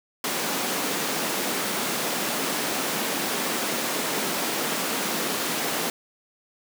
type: high-pass noise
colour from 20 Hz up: pink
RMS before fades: -27 dBFS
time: 0.24-5.9 s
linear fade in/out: 2 ms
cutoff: 200 Hz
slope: 24 dB/octave
effects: none